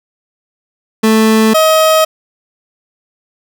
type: tone pair in turn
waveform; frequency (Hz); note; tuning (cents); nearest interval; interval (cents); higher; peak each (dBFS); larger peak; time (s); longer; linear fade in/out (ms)
30% pulse; 220 / 632.9; A3 / D#5; 0 / +29; octave + tritone; 1829; second; -4; neither; 1.03-1.54 / 1.54-2.05; neither; 10
effects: none